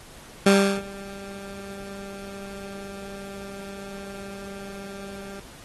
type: tone with ADSR envelope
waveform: 20% pulse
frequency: 197.4 Hz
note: G3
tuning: 12 cents sharp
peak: -8 dBFS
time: 0.46-5.4 s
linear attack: 4 ms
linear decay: 350 ms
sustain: -24 dB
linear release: 4 ms
effects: pink hiss -47 dBFS RMS until 5.64 s + AAC 32 kbps